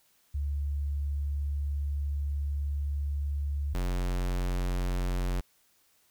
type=tone pair in turn; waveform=sine / square; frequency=71.6 / 44.98 Hz; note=D2 / F#1; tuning=-43 / -48 cents; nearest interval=minor sixth; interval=805 cents; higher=first; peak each=-28 dBFS; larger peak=neither; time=0.34-3.74 / 3.74-5.41 s; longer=first; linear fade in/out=10 ms; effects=white hiss -67 dBFS RMS until 6.1 s